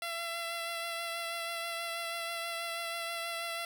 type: tone with vibrato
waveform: 10% pulse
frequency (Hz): 675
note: E5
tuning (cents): +41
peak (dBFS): -27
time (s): 0.02-3.65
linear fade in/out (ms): 2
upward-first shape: sine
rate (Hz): 6.2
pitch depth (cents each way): 17
effects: none